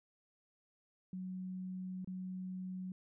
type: tone with dropouts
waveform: sine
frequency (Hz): 185.2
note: F#3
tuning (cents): +2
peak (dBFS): -40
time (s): 1.13-2.92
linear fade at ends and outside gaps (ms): 2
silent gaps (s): 2.046-2.074
effects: none